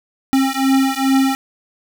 square beating tone pair, 266.8 / 269.2 Hz, C4 / C4, +34 / +49 cents, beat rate 2.4 Hz, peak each -17 / -17 dBFS, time 0.33-1.35 s, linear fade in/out 0 ms, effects none

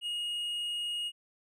sine tone with tanh clipping, 2872 Hz, F7, 48 cents sharp, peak -33 dBFS, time 0.01-1.12 s, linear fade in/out 50 ms, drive 5 dB, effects none

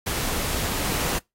pink noise, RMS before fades -26 dBFS, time 0.06-1.19 s, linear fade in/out 10 ms, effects noise-tail reverb RT60 0.2 s tail -26 dB re dry + AAC 48 kbps

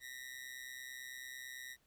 sawtooth ring-modulated tone, 1900 Hz, A#6, 33 cents sharp, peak -40 dBFS, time 0-1.77 s, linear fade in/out 50 ms, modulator 64.5 Hz, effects pink hiss -75 dBFS RMS until 1.86 s

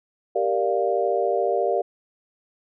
sine chord, G minor seventh, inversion none, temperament equal, 392 / 466.2 / 587.3 / 698.5 Hz, G4 / Bb4 / D5 / F5, 0 / 0 / 0 / 0 cents, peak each -25 dBFS, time 0.35-1.82 s, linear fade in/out 10 ms, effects none

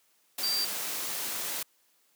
sine tone in noise, 4699 Hz, D8, in tune, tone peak -27 dBFS, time 0.43-0.65 s, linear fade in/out 5 ms, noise white, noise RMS -34 dBFS, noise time 0.38-1.63 s, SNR +4 dB, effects white hiss -68 dBFS RMS until 2.15 s + high-pass 200 Hz 12 dB/octave

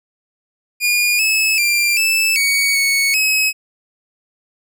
sawtooth tone with pitch steps, 2430 / 2594 / 2378 / 2633 / 2243 / 2216 / 2558 Hz, D#7 / E7 / D7 / E7 / C#7 / C#7 / D#7, -42 / -28 / +21 / -3 / +20 / -1 / +47 cents, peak -10 dBFS, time 0.8-3.53 s, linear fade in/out 50 ms, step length 390 ms, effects none

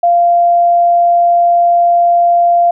sine tone, 693 Hz, F5, 14 cents flat, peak -6 dBFS, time 0.03-2.71 s, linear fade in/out 5 ms, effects none

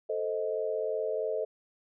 sine chord, A diminished, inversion none, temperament equal with one note detuned, 440 / 523.3 / 627.7 Hz, A4 / C5 / Eb5, 0 / 0 / +15 cents, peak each -32 / -35 / -33 dBFS, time 0.09-1.45 s, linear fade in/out 10 ms, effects none

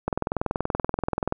click train, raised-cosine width 1 ms, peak -10 dBFS, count 27, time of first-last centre 0.08-1.324 s, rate 20.9 Hz, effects none

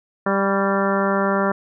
harmonic tone with a mistuned harmonic, 196.9 Hz, G3, 8 cents sharp, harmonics 1 / 2 / 3 / 4 / 5 / 6 / 7 / 8 / 9, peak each -22 / -24 / -23 / -29 / -27 / -27 / -26 / -33 / -31 dBFS, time 0.26-1.52 s, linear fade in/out 5 ms, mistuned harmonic 6, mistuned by -38 cents, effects none

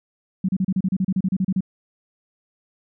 sine tone bursts, 188.5 Hz, F#3, 32 cents sharp, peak -17 dBFS, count 15, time 0.44-1.607 s, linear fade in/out 5 ms, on 47 ms, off 33 ms, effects none

